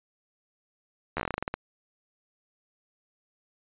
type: slowing click train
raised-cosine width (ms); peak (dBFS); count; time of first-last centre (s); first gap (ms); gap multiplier
0.5; -14; 13; 1.17-1.54; 12; 1.16
effects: resampled to 8000 Hz

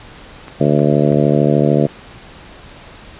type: clicks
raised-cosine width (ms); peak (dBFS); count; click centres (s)
0.5; -19; 3; 0.482 / 0.792 / 1.124
type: harmonic tone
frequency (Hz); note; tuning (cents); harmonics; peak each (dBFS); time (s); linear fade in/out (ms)
73.42; D2; 0; 2 / 3 / 4 / 5 / 6 / 7 / 8 / 9; -15 / -17 / -18 / -19 / -20 / -20 / -21 / -22; 0.6-1.87; 10
effects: pink hiss -38 dBFS RMS until 3.19 s + resampled to 8000 Hz

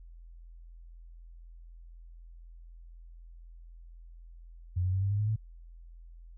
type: tone with pitch steps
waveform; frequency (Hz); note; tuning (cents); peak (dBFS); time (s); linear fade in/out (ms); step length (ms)
sine; 89.5 / 92.5 / 95.59 / 98.79 / 102.1 / 105.52 / 109.05; F2 / F#2 / G2 / G2 / G#2 / G#2 / A2; +43 / 0 / -43 / +14 / -29 / +28 / -15; -26; 4.76-5.362; 10; 86
effects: added 42 Hz sine -47 dBFS peak until 6.37 s

